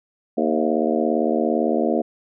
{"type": "harmonic tone with a mistuned harmonic", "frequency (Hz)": 77.78, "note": "D#2", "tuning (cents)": 0, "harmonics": [3, 4, 5, 6, 7, 8, 9], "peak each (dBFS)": [-23, -24, -25, -26, -26, -27, -28], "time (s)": [0.37, 2.02], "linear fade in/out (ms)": 10, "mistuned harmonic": 8, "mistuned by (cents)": 56, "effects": []}